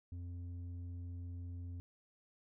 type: tone with low-pass filter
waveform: square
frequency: 87.31 Hz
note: F2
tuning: in tune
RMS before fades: -45 dBFS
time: 0.12-1.8 s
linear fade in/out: 0 ms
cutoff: 180 Hz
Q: 4.6
effects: none